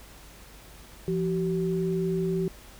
sine tone pair together, 170.6 / 381 Hz, F3 / G4, -40 / -49 cents, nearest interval octave + major second, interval 1391 cents, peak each -27 dBFS, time 1.08-2.48 s, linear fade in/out 0 ms, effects added 50 Hz sine -50 dBFS peak until 2.79 s + pink hiss -50 dBFS RMS until 2.79 s

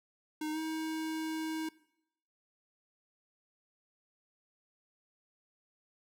square tone with pitch glide, 308.1 to 317.3 Hz, D#4 to D#4, -17 to +34 cents, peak -35 dBFS, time 0.41-1.69 s, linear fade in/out 5 ms, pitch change +51 cents, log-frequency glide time 0.52-0.58 s, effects noise-tail reverb RT60 0.8 s tail -21 dB re dry

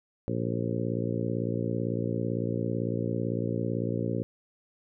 harmonic tone with a mistuned harmonic, 57.9 Hz, A#1, 11 cents flat, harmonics 2 / 3 / 4 / 5 / 6 / 7 / 8 / 9, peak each -32 / -34 / -35 / -36 / -37 / -37 / -38 / -39 dBFS, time 0.28-4.23 s, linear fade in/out 0 ms, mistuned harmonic 9, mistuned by +39 cents, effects none

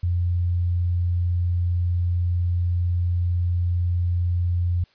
sine tone, 87.8 Hz, F2, 10 cents sharp, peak -19 dBFS, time 0.03-4.84 s, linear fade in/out 5 ms, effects white hiss -60 dBFS RMS until 4.94 s + resampled to 11025 Hz

